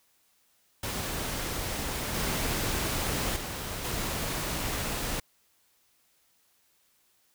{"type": "noise with level steps", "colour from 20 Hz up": "pink", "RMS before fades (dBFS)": [-33, -30, -36, -32], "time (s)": [0.83, 5.2], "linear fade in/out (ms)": 5, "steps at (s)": [2.14, 3.36, 3.84], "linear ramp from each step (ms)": 5, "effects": ["white hiss -68 dBFS RMS until 7.34 s"]}